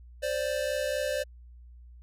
square tone pair together, 523.3 / 587.4 Hz, C5 / D5, 0 / 0 cents, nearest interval major second, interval 200 cents, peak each -32 / -31 dBFS, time 0.22-1.24 s, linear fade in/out 20 ms, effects added 60 Hz sine -47 dBFS peak until 2.02 s + resampled to 32000 Hz

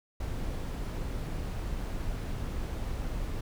brown noise, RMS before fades -34 dBFS, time 0.2-3.41 s, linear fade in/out 5 ms, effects none

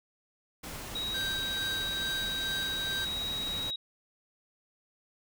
pink noise, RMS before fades -41 dBFS, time 0.63-3.71 s, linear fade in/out 10 ms
sine tone, 3820 Hz, A#7, 42 cents sharp, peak -32 dBFS, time 0.95-3.76 s, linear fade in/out 5 ms
45% pulse tone with tremolo, 1569 Hz, G6, 1 cent sharp, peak -34 dBFS, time 1.14-3.05 s, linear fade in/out 5 ms, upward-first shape sine, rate 2.3 Hz, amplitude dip 45%
effects none

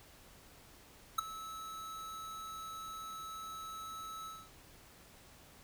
square tone with ADSR envelope, 1300 Hz, E6, 24 cents flat, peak -26 dBFS, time 1.18-4.5 s, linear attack 9 ms, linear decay 9 ms, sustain -18 dB, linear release 240 ms, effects pink hiss -59 dBFS RMS until 5.63 s

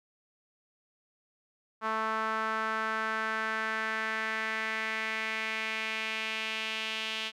sawtooth tone with band-pass filter sweep, 220 Hz, A3, in tune, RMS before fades -33 dBFS, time 1.81-7.32 s, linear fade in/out 50 ms, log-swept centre 1200 to 3000 Hz, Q 2.9, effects none

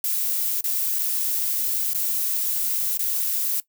violet noise with dropouts, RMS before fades -24 dBFS, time 0.04-3.6 s, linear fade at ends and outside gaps 1 ms, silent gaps 0.608-0.641 / 0.987-0.991 / 1.934-1.947 / 2.973-2.993 s, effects noise-tail reverb RT60 0.1 s tail -18 dB re dry

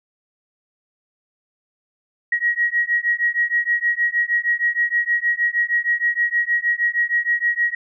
sine beating tone pair, 1896 / 1902.4 Hz, A#6 / A#6, +29 / +35 cents, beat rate 6.4 Hz, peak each -20 dBFS, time 2.32-7.75 s, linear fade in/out 5 ms, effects none

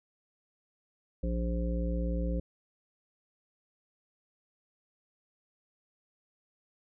harmonic tone, 58.4 Hz, A#1, 4 cents sharp, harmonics 1 / 3 / 5 / 7 / 9, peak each -30 / -35 / -40 / -46 / -39 dBFS, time 1.23-2.4 s, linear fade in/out 5 ms, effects none

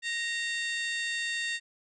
harmonic tone with a mistuned harmonic, 914 Hz, A#5, 34 cents flat, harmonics 2 / 3 / 4 / 5 / 6 / 7 / 8 / 9 / 10, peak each -32 / -37 / -37 / -42 / -53 / -51 / -45 / -49 / -56 dBFS, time 0.02-1.6 s, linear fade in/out 50 ms, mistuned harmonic 2, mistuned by +38 cents, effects none

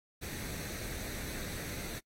pink noise with comb filter, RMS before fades -41 dBFS, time 0.21-2 s, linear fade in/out 20 ms, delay 0.49 ms, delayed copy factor +0.5, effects noise-tail reverb RT60 0.1 s tail -26 dB re dry + AAC 48 kbps

